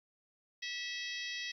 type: harmonic tone with a mistuned harmonic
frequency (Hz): 650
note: E5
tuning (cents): -24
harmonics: 3 / 4 / 5 / 6 / 7 / 8 / 9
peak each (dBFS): -42 / -45 / -45 / -46 / -49 / -48 / -53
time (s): 0.62-1.52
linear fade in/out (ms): 10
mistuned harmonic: 6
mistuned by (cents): -29
effects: 12-bit